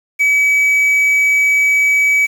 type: tone with quantisation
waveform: triangle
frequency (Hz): 2282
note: C#7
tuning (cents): +50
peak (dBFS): -8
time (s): 0.19-2.27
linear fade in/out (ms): 20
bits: 6
effects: none